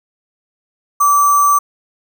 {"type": "tone with sample-and-hold", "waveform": "sine", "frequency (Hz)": 1156, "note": "D6", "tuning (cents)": -28, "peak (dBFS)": -8, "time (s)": [1, 1.59], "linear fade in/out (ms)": 10, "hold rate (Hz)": 7350, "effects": []}